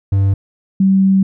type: tone pair in turn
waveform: triangle / sine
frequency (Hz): 98 / 192.41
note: G2 / G3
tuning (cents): 0 / -32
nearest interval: octave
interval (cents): 1168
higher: second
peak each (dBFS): -8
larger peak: neither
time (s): 0.12-0.34 / 0.8-1.23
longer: second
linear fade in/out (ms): 5
effects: none